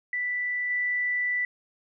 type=tone with level steps; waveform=sine; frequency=1975.5 Hz; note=B6; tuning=in tune; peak=-26 / -24 dBFS; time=0.13-1.45 s; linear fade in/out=2 ms; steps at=0.7 s; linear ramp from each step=5 ms; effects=none